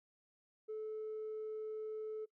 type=tone with tanh clipping; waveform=triangle; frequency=433.5 Hz; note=A4; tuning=26 cents flat; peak=-40 dBFS; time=0.68-2.26 s; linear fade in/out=20 ms; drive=5 dB; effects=noise-tail reverb RT60 0.1 s tail -22 dB re dry